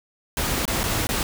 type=noise with dropouts; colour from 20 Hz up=pink; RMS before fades=-24 dBFS; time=0.37-1.23 s; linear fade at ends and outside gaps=1 ms; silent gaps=0.654-0.678 / 0.833-0.838 / 1.07-1.09 s; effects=none